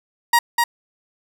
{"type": "tone with echo", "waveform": "30% pulse", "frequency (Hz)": 945, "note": "A#5", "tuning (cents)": 23, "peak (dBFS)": -9, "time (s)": [0.33, 0.39], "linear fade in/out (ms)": 5, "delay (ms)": 250, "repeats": 1, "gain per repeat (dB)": -3, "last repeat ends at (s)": 0.64, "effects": []}